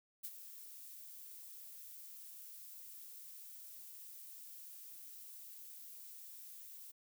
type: noise with ADSR envelope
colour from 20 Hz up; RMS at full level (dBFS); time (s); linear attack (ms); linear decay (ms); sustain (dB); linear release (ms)
violet; -43; 0.23-6.92; 18; 49; -10; 17
effects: none